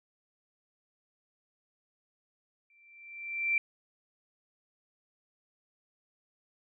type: tone with exponential growth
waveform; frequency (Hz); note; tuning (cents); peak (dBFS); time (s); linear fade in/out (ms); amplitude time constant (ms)
sine; 2349; D7; 0; -23; 2.7-3.58; 2; 190
effects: none